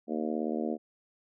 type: harmonic tone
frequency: 77.6 Hz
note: D#2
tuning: 4 cents flat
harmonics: 3 / 4 / 5 / 6 / 7 / 8 / 9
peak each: -33 / -35 / -37 / -39 / -40 / -41 / -42 dBFS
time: 0.07-0.78 s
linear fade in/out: 50 ms
effects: none